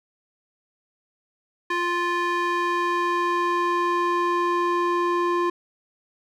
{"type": "tone with band-pass filter sweep", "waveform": "square", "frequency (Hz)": 349.2, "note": "F4", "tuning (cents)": 0, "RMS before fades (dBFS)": -23, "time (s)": [1.7, 5.5], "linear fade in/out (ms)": 5, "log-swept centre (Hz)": [1500, 810], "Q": 1.5, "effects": []}